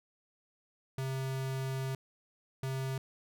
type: tone bursts at uneven times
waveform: square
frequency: 132.9 Hz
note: C3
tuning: 27 cents sharp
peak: -34 dBFS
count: 2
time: 0.98-1.95 / 2.63-2.98 s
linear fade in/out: 2 ms
effects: none